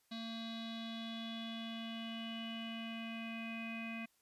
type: tone with low-pass filter sweep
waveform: square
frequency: 227.1 Hz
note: A#3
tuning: 45 cents flat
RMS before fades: -44 dBFS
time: 0.11-4.06 s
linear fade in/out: 10 ms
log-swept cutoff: 4000 to 2400 Hz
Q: 8.3
effects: white hiss -75 dBFS RMS until 4.21 s + resampled to 32000 Hz